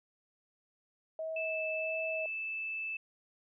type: tone with vibrato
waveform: sine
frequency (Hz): 637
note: D#5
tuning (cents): +41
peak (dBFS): -35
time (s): 1.19-2.26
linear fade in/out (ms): 2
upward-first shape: sine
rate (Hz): 1.5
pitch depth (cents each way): 15
type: tone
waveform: sine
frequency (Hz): 2631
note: E7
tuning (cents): -4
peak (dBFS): -35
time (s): 1.36-2.97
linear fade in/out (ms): 5
effects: none